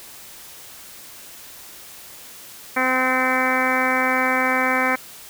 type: harmonic tone with a mistuned harmonic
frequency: 257.7 Hz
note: C4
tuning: 26 cents flat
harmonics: 1 / 2 / 3 / 4 / 5 / 6 / 7 / 8 / 9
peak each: -26 / -26 / -26 / -26 / -26 / -26 / -26 / -26 / -26 dBFS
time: 2.76-4.96 s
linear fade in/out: 10 ms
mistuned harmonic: 9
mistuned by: -17 cents
effects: white hiss -41 dBFS RMS until 5.29 s